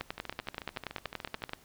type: two click trains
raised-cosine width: 0.3 ms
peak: -24 / -18 dBFS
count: 19 / 17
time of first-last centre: 0.18-1.494 / 0.01-1.534 s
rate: 13.7 / 10.5 Hz
effects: pink hiss -60 dBFS RMS until 1.64 s